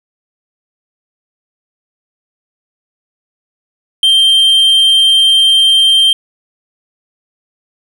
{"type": "tone", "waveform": "triangle", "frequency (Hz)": 3155, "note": "G7", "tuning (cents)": 10, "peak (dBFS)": -4, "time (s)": [4.03, 6.13], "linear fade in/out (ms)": 2, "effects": []}